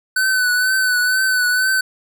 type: tone with vibrato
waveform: square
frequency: 1506 Hz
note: F#6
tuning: 30 cents sharp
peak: -15 dBFS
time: 0.16-1.81 s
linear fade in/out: 5 ms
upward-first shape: triangle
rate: 2.1 Hz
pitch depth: 43 cents each way
effects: none